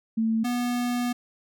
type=tone pair in turn; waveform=sine / square; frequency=223.6 / 243.8 Hz; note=A3 / B3; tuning=+28 / -22 cents; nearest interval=minor second; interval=150 cents; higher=second; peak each=-21 / -25 dBFS; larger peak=first; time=0.17-0.44 / 0.44-1.13 s; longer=second; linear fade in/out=10 ms; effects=none